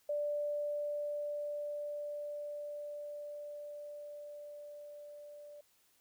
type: tone with level ramp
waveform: sine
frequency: 587.3 Hz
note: D5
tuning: in tune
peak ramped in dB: -32 to -49 dBFS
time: 0.09-5.61 s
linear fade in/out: 5 ms
effects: white hiss -71 dBFS RMS until 6 s